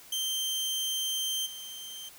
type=tone with level steps; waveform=sawtooth; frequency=3136 Hz; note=G7; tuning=in tune; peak=-26 / -37 dBFS; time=0.12-2.09 s; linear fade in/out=5 ms; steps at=1.45 s; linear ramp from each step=20 ms; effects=white hiss -52 dBFS RMS until 2.18 s